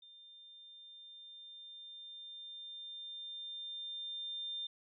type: tone with level ramp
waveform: sine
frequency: 3600 Hz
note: A7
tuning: 39 cents sharp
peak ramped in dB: -55 to -38 dBFS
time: 0.02-4.67 s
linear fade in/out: 5 ms
effects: none